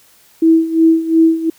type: tone with tremolo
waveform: sine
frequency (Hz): 325.4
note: E4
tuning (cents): -22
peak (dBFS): -5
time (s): 0.42-1.5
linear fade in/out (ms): 5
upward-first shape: sine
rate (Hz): 2.8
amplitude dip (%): 80
effects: white hiss -49 dBFS RMS until 1.58 s